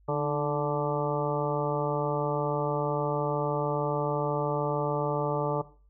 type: harmonic tone with a mistuned harmonic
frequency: 146.3 Hz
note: D3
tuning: 6 cents flat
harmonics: 1 / 2 / 3 / 4 / 5 / 6 / 7 / 8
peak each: -31 / -37 / -31 / -31 / -39 / -34 / -42 / -36 dBFS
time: 0.08-5.62 s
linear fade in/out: 10 ms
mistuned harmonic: 2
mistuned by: +74 cents
effects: noise-tail reverb RT60 0.4 s tail -17 dB re dry + added 50 Hz sine -57 dBFS peak until 5.89 s